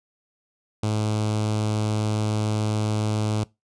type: tone with notch filter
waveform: sawtooth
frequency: 107.1 Hz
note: A2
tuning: 46 cents flat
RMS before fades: -24 dBFS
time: 0.83-3.44 s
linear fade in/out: 5 ms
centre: 1800 Hz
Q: 1.4
effects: noise-tail reverb RT60 0.2 s tail -21 dB re dry + resampled to 22050 Hz